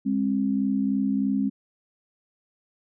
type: tone pair together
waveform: sine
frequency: 203.9 / 267.1 Hz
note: G#3 / C4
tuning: -32 / +36 cents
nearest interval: perfect fourth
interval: 468 cents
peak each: -24 dBFS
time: 0.05-1.5 s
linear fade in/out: 20 ms
effects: none